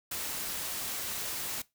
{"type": "noise", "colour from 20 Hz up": "white", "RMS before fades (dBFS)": -36, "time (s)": [0.11, 1.62], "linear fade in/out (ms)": 5, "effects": ["noise-tail reverb RT60 0.2 s tail -20 dB re dry"]}